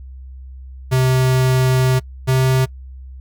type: tone pair in turn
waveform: square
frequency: 129.4 / 130.53 Hz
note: C3 / C3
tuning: -19 / -4 cents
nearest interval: unison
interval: 15 cents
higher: second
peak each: -13 dBFS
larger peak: neither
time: 0.91-2 / 2.27-2.66 s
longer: first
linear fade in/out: 20 ms
effects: noise-tail reverb RT60 0.1 s tail -24 dB re dry + added 65 Hz sine -32 dBFS peak until 3.2 s